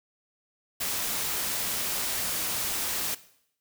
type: noise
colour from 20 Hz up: white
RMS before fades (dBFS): -30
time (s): 0.8-3.15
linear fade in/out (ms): 10
effects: noise-tail reverb RT60 0.7 s tail -17 dB re dry